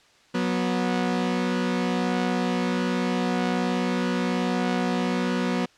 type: tone pair together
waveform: sawtooth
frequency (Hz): 183.1 / 244.4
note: F#3 / B3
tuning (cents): -18 / -18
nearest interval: perfect fourth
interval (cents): 500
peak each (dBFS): -22 / -21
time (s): 0.34-5.66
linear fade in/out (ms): 10
effects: white hiss -57 dBFS RMS until 5.77 s + low-pass 5000 Hz 12 dB/octave